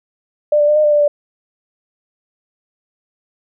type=tone with pitch steps; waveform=sine; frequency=596 / 588 / 599 / 610 / 595 / 590 / 585 Hz; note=D5 / D5 / D5 / D#5 / D5 / D5 / D5; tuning=+25 / +2 / +34 / -34 / +22 / +8 / -7 cents; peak=-9 dBFS; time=0.52-1.08 s; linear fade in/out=5 ms; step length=80 ms; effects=none